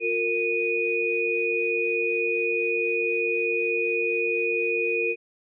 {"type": "tone cluster", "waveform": "sine", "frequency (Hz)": [355.4, 460, 2474], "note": ["F4", "A#4", "D#7"], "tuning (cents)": [30, -23, -10], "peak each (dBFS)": [-30, -26, -25], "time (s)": [0, 5.16], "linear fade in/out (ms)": 50, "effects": []}